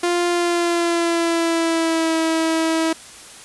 sawtooth tone with pitch glide, 349.2 to 323.9 Hz, F4 to E4, 0 to -30 cents, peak -13 dBFS, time 0.03-2.93 s, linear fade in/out 5 ms, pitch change -130 cents, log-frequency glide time 0.28-2.15 s, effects white hiss -40 dBFS RMS until 3.44 s + resampled to 24000 Hz

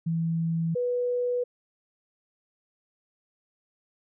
sine tone pair in turn, 164.81 / 490.9 Hz, E3 / B4, 0 / -10 cents, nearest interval octave + perfect fifth, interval 1890 cents, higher second, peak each -24 dBFS, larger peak neither, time 0.06-0.75 / 0.75-1.44 s, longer neither, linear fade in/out 10 ms, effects none

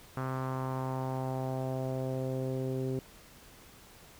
sawtooth tone with low-pass filter sweep, 130.81 Hz, C3, in tune, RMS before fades -34 dBFS, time 0.17-2.99 s, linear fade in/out 0 ms, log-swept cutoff 1300 to 400 Hz, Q 2.8, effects pink hiss -55 dBFS RMS until 4.19 s

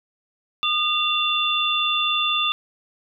sine tone cluster, 1217 / 2758 / 3514 Hz, D#6 / F7 / A7, -39 / -22 / -3 cents, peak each -24 / -24 / -22 dBFS, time 0.63-2.52 s, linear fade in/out 0 ms, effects none

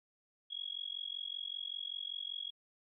sine tone with amplitude modulation, 3317 Hz, G#7, 3 cents flat, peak -35 dBFS, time 0.5-2.51 s, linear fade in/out 20 ms, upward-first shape sine, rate 45.2 Hz, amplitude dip 100%, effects none

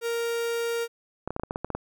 45% pulse tone, 466.2 Hz, A#4, in tune, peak -26 dBFS, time 0.01-0.88 s, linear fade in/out 50 ms
clicks, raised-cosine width 1 ms, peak -16 dBFS, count 10, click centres 1.276 / 1.306 / 1.364 / 1.397 / 1.435 / 1.509 / 1.559 / 1.646 / 1.703 / 1.75 s
effects none

